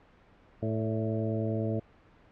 harmonic tone with a mistuned harmonic, 110.1 Hz, A2, 2 cents sharp, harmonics 1 / 2 / 3 / 4 / 5 / 6, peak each -31 / -34 / -36 / -37 / -38 / -39 dBFS, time 0.62-1.8 s, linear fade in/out 10 ms, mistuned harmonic 5, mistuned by +44 cents, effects pink hiss -59 dBFS RMS until 2.31 s + low-pass 2000 Hz 12 dB/octave

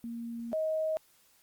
sine tone pair in turn, 233.1 / 630.3 Hz, A#3 / D#5, 0 / +22 cents, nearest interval octave + perfect fourth, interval 1722 cents, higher second, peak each -36 / -28 dBFS, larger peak second, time 0.04-0.53 / 0.53-0.97 s, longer first, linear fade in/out 0 ms, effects white hiss -65 dBFS RMS until 1.42 s + Opus 32 kbps

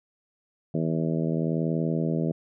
harmonic tone, 80.9 Hz, E2, 32 cents flat, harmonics 2 / 3 / 4 / 5 / 6 / 7 / 8, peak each -26 / -30 / -32 / -34 / -36 / -37 / -38 dBFS, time 0.74-2.32 s, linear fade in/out 5 ms, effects none

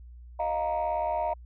sine chord, Eb suspended second, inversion none, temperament just, 622.3 / 700 / 933.4 Hz, Eb5 / F5 / Bb5, 0 / +4 / +2 cents, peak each -29 dBFS, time 0.39-1.34 s, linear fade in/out 10 ms, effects tanh soft clip ceiling -21 dBFS + added 60 Hz sine -44 dBFS peak until 1.45 s

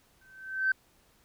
sine tone with exponential growth, 1544 Hz, G6, 27 cents flat, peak -20 dBFS, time 0.21-0.72 s, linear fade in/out 5 ms, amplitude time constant 110 ms, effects tanh soft clip ceiling -17 dBFS + pink hiss -65 dBFS RMS until 1.24 s

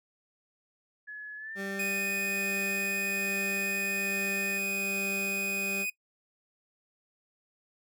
sine tone with pitch glide, 1701 to 1802.1 Hz, G#6 to A6, +41 to +41 cents, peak -38 dBFS, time 1.07-4.59 s, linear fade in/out 20 ms, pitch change +100 cents, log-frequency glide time 1.37-1.56 s
20% pulse tone with tremolo, 196 Hz, G3, in tune, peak -30 dBFS, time 1.55-5.86 s, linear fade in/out 50 ms, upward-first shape sine, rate 1.2 Hz, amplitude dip 25%
45% pulse tone, 2489 Hz, D#7, in tune, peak -30 dBFS, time 1.79-5.9 s, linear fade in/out 5 ms
effects noise-tail reverb RT60 0.1 s tail -21 dB re dry

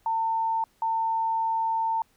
sine tone pair in turn, 900 / 900 Hz, A5 / A5, +39 / +39 cents, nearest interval unison, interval 0 cents, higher neither, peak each -23 dBFS, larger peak neither, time 0.06-0.64 / 0.82-2.02 s, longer second, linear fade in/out 2 ms, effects pink hiss -65 dBFS RMS until 2.16 s

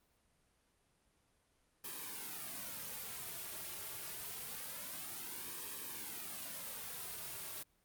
white noise with flanger, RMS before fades -45 dBFS, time 1.84-7.63 s, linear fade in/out 5 ms, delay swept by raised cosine 1.4 to 4 ms, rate 0.26 Hz, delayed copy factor -0.8, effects pink hiss -75 dBFS RMS until 7.84 s + Opus 32 kbps

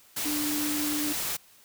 sine tone in noise, 297.3 Hz, D4, 21 cents sharp, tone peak -29 dBFS, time 0.25-1.13 s, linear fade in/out 10 ms, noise white, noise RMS -31 dBFS, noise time 0.16-1.37 s, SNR -1 dB, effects white hiss -57 dBFS RMS until 1.64 s

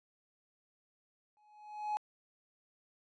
triangle tone with exponential growth, 843 Hz, G#5, 26 cents sharp, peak -27 dBFS, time 1.37-1.97 s, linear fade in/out 0 ms, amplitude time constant 130 ms, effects tanh soft clip ceiling -26 dBFS + resampled to 22050 Hz

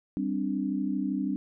sine chord, G suspended fourth, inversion none, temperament just, 196 / 261.3 / 294 Hz, G3 / C4 / D4, 0 / -2 / +2 cents, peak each -31 dBFS, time 0.17-1.36 s, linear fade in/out 0 ms, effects none

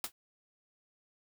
white noise with exponential decay, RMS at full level -31 dBFS, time 0.04-0.12 s, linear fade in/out 2 ms, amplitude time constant 16 ms, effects none

